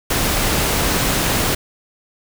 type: noise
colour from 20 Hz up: pink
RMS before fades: -18 dBFS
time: 0.1-1.55 s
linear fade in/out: 5 ms
effects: none